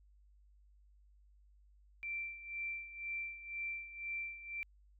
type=tone with tremolo; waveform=sine; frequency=2349 Hz; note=D7; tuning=in tune; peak=-37 dBFS; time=2.03-4.63 s; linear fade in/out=0 ms; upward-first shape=sine; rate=2 Hz; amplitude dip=75%; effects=added 50 Hz sine -62 dBFS peak until 4.99 s